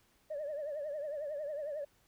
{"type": "tone with vibrato", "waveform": "sine", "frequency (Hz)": 591, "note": "D5", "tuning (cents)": 11, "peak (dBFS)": -35, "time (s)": [0.3, 1.85], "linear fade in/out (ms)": 10, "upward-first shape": "triangle", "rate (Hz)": 11, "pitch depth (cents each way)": 120, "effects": ["tanh soft clip ceiling -33 dBFS", "pink hiss -70 dBFS RMS until 2.07 s"]}